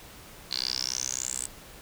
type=tone with band-pass filter sweep; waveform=10% pulse; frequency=63.6 Hz; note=C2; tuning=48 cents flat; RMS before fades=-32 dBFS; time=0.51-1.47 s; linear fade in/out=5 ms; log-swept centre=4300 to 8300 Hz; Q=10; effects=pink hiss -48 dBFS RMS until 1.81 s